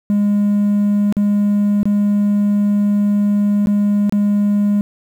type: tone with dropouts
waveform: triangle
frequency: 205.1 Hz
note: G#3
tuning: 21 cents flat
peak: -9 dBFS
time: 0.1-4.81 s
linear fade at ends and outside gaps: 0 ms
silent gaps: 1.125-1.168 / 1.831-1.855 / 3.659-3.671 / 4.095-4.124 s
effects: tanh soft clip ceiling -6 dBFS + 8-bit